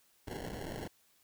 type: noise with sample-and-hold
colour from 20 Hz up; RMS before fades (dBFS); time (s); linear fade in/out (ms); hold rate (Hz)
violet; -42; 0.27-0.88; 10; 1225
effects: white hiss -69 dBFS RMS until 1.23 s